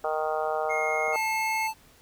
harmonic tone, 155.56 Hz, D#3, in tune, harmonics 3 / 4 / 5 / 6 / 7 / 8 / 9, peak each -32 / -30 / -30 / -38 / -39 / -35 / -40 dBFS, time 0.04-1.16 s, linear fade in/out 2 ms
triangle tone with pitch glide, 2144 to 2159 Hz, C7 to C#7, +42 to -46 cents, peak -27 dBFS, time 0.69-1.68 s, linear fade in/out 20 ms, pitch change +12 cents, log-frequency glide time 0.84-1.5 s
click, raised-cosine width 1 ms, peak -32 dBFS, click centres 1.081 s
square tone, 881 Hz, A5, 2 cents sharp, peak -28 dBFS, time 1.12-1.74 s, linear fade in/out 50 ms
effects pink hiss -57 dBFS RMS until 2.01 s

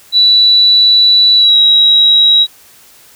sine tone with pitch glide, 3951 to 3850 Hz, B7 to B7, 0 to -45 cents, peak -4 dBFS, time 0.12-2.47 s, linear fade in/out 50 ms, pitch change -45 cents, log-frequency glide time 1.36-1.57 s, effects white hiss -42 dBFS RMS until 3.15 s

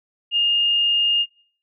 sine tone, 2831 Hz, F7, 23 cents sharp, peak -16 dBFS, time 0.31-1.26 s, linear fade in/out 50 ms, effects noise-tail reverb RT60 0.6 s tail -24 dB re dry

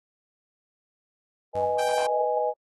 sine chord, G# minor, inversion first, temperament equal, 493.9 / 622.3 / 830.6 Hz, B4 / D#5 / G#5, 0 / 0 / 0 cents, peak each -27 dBFS, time 1.53-2.54 s, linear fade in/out 50 ms
sawtooth tone with exponential decay, 94.7 Hz, F#2, 41 cents sharp, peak -32 dBFS, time 1.55-2.06 s, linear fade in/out 0 ms, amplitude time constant 110 ms
sawtooth tone, 784 Hz, G5, in tune, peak -26 dBFS, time 1.78-2.07 s, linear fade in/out 10 ms
effects AAC 32 kbps

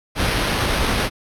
pink noise with sample-and-hold, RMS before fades -20 dBFS, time 0.15-1.1 s, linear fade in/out 50 ms, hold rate 7350 Hz, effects low-pass 12000 Hz 12 dB/octave

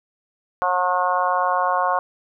harmonic tone, 180.8 Hz, F#3, 40 cents flat, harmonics 3 / 4 / 5 / 6 / 7 / 8, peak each -26 / -23 / -25 / -21 / -32 / -29 dBFS, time 0.62-1.99 s, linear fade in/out 0 ms, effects none

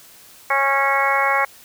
harmonic tone, 274.9 Hz, C#4, 14 cents flat, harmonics 2 / 3 / 4 / 5 / 6 / 7 / 8, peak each -25 / -22 / -21 / -25 / -26 / -24 / -22 dBFS, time 0.5-1.45 s, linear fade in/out 5 ms, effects white hiss -46 dBFS RMS until 1.64 s

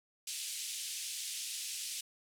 white band-pass noise, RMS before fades -41 dBFS, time 0.27-2.01 s, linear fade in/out 5 ms, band 2600 to 10000 Hz, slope 24 dB/octave, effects none

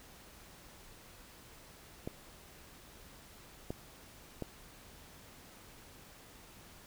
clicks, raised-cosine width 2 ms, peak -24 dBFS, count 3, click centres 2.075 / 3.705 / 4.423 s, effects pink hiss -56 dBFS RMS until 6.86 s

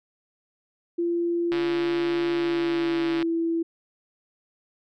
sine tone with pitch glide, 342.7 to 332 Hz, F4 to E4, -33 to +12 cents, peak -22 dBFS, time 0.98-3.63 s, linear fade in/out 10 ms, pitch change -55 cents, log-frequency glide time 2.34-3.2 s
click train, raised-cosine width 0.3 ms, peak -17 dBFS, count 245, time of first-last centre 1.52-3.226 s, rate 143 Hz
effects none

